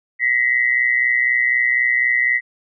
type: tone pair together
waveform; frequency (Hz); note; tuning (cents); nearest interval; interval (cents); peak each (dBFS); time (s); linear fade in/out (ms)
sine; 1911 / 2035; A#6 / C7; +43 / -49; minor second; 108; -17; 0.19-2.41; 50
effects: none